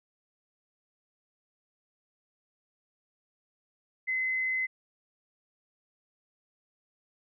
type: tone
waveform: sine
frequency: 2044 Hz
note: C7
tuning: 41 cents flat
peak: -27 dBFS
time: 4.07-4.67 s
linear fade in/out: 20 ms
effects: none